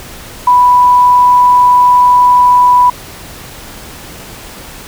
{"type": "tone", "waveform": "sine", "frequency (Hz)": 987.8, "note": "B5", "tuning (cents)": 0, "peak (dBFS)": -3, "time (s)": [0.47, 2.9], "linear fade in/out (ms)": 5, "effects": ["pink hiss -30 dBFS RMS until 4.87 s"]}